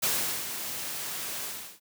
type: noise with ADSR envelope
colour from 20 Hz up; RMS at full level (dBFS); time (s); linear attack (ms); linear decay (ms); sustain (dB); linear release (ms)
white; -26; 0.02-1.8; 16; 390; -9; 360
effects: high-pass 100 Hz 12 dB/octave